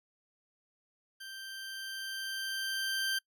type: tone with level ramp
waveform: 20% pulse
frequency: 1568 Hz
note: G6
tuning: in tune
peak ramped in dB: -39 to -25 dBFS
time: 1.2-3.19 s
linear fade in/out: 10 ms
effects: noise-tail reverb RT60 0.1 s tail -25 dB re dry